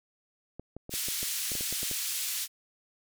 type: clicks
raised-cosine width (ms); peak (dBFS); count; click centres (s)
2; -27; 12; 0.596 / 0.766 / 0.894 / 0.939 / 1.085 / 1.23 / 1.518 / 1.553 / 1.609 / 1.726 / 1.831 / 1.913
type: band-pass noise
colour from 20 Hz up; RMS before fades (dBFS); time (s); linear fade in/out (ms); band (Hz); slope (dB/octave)
white; -33; 0.9-2.48; 50; 2500 to 14000; 12
effects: none